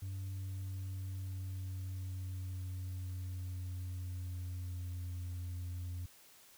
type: tone with pitch glide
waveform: sine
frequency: 95.7 to 88.78 Hz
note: G2 to F2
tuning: -41 to +29 cents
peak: -36 dBFS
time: 0.02-6.06 s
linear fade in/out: 5 ms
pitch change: -130 cents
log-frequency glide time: 0.26-5.3 s
effects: tanh soft clip ceiling -38 dBFS + white hiss -61 dBFS RMS until 6.57 s